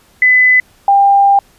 sine tone pair in turn, 2008 / 796.9 Hz, B6 / G5, +28 / +28 cents, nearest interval octave + major third, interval 1600 cents, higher first, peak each -5 dBFS, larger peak neither, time 0.22-0.6 / 0.88-1.39 s, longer second, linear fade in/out 2 ms, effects pink hiss -49 dBFS RMS until 1.58 s + resampled to 32000 Hz

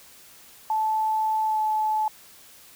sine tone with pitch glide, 872 to 863.5 Hz, A5 to A5, -16 to -33 cents, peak -21 dBFS, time 0.7-2.08 s, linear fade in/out 2 ms, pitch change -17 cents, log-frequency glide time 1.46-1.59 s, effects white hiss -50 dBFS RMS until 2.75 s

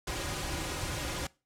pink noise with comb filter, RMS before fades -35 dBFS, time 0.07-1.27 s, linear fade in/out 5 ms, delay 4.5 ms, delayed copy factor -0.6, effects noise-tail reverb RT60 0.3 s tail -22 dB re dry + low-pass 10000 Hz 12 dB/octave

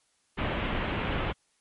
pink low-pass noise, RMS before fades -30 dBFS, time 0.37-1.33 s, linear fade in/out 20 ms, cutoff 3200 Hz, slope 48 dB/octave, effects white hiss -70 dBFS RMS until 1.6 s + MP3 48 kbps

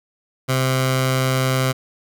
15% pulse tone with notch filter, 130.81 Hz, C3, in tune, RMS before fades -19 dBFS, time 0.48-1.73 s, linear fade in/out 20 ms, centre 320 Hz, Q 1, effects none

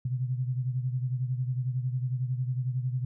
sine beating tone pair, 125.1 / 136.1 Hz, B2 / C#3, +23 / -31 cents, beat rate 11 Hz, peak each -28 / -34 dBFS, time 0.05-3.05 s, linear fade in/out 5 ms, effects none

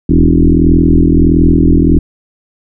sine tone with frequency modulation, 168 Hz, E3, 33 cents sharp, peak -4 dBFS, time 0.09-1.99 s, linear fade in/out 5 ms, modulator 41.5 Hz, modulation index 4.1, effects none

